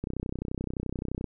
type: click train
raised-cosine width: 3 ms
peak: -19 dBFS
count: 39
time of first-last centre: 0.04-1.243 s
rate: 31.6 Hz
effects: none